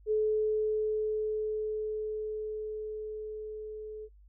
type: tone with level ramp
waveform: sine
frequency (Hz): 430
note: A4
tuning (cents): -40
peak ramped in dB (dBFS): -24 to -39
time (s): 0.06-4.09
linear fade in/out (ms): 50
effects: noise-tail reverb RT60 0.1 s tail -23 dB re dry + added 50 Hz sine -54 dBFS peak until 4.28 s